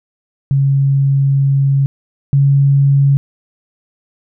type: tone pair in turn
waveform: sine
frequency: 137.8 / 139.24 Hz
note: C#3 / C#3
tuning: -10 / +8 cents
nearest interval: unison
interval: 18 cents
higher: second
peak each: -9 / -7 dBFS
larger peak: second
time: 0.51-1.86 / 2.33-3.17 s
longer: first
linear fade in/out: 0 ms
effects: none